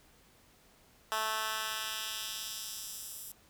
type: tone with high-pass filter sweep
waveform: 10% pulse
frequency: 218.6 Hz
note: A3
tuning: 11 cents flat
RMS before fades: -38 dBFS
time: 1.12-3.32 s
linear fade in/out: 0 ms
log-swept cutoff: 980 to 10000 Hz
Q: 0.98
effects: pink hiss -63 dBFS RMS until 3.49 s